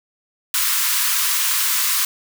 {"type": "high-pass noise", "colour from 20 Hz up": "white", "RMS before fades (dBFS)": -19, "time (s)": [0.54, 2.05], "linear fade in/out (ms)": 2, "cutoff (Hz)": 950, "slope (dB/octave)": 96, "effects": []}